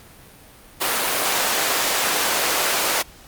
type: high-pass noise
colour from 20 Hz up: pink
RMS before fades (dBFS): -21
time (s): 0.8-3.03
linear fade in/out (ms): 20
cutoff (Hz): 530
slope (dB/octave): 12
effects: pink hiss -46 dBFS RMS until 3.27 s + Opus 48 kbps